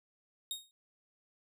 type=tone with exponential decay; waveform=sawtooth; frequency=3729 Hz; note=A#7; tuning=in tune; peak=-30 dBFS; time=0.51-0.71 s; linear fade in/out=1 ms; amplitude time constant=43 ms; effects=none